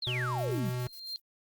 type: exponential sweep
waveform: sine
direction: down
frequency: 4435 to 164.81 Hz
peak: -32 dBFS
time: 0.02-0.7 s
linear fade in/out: 5 ms
type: tone with vibrato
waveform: square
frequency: 124.2 Hz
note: B2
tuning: 10 cents sharp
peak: -32 dBFS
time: 0.07-0.87 s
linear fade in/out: 0 ms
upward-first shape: triangle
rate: 2 Hz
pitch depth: 13 cents each way
type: noise with tremolo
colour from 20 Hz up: violet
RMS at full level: -50 dBFS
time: 0.38-1.2 s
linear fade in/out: 5 ms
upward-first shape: square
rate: 7.3 Hz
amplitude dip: 80%
type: tone with exponential growth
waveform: sine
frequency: 4183 Hz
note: C8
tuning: 1 cent flat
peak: -33 dBFS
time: 0.56-1.16 s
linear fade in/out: 0 ms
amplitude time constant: 130 ms
effects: Opus 24 kbps